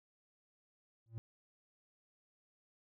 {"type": "tone with exponential growth", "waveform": "triangle", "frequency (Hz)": 113.6, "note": "A#2", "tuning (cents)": -44, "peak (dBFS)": -35, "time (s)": [1.06, 1.18], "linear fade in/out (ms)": 0, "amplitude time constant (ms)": 26, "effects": []}